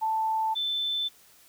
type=tone pair in turn; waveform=sine; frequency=882 / 3528 Hz; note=A5 / A7; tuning=+4 / +4 cents; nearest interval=2 octaves; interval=2400 cents; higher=second; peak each=-24 / -26 dBFS; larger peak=first; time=0.01-0.55 / 0.55-1.09 s; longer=neither; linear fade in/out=20 ms; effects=white hiss -57 dBFS RMS until 1.48 s